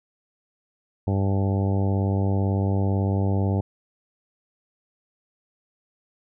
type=harmonic tone with a mistuned harmonic; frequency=98 Hz; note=G2; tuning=in tune; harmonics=1 / 2 / 3 / 4 / 5 / 6 / 7 / 8 / 9; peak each=-21 / -27 / -31 / -33 / -35 / -37 / -38 / -39 / -40 dBFS; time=1.07-3.61 s; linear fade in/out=5 ms; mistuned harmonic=9; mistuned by=-27 cents; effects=none